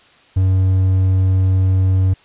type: tone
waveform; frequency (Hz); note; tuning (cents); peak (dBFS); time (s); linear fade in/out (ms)
triangle; 94.1; F#2; +30; -9; 0.36-2.14; 10
effects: white hiss -49 dBFS RMS until 2.24 s + resampled to 8000 Hz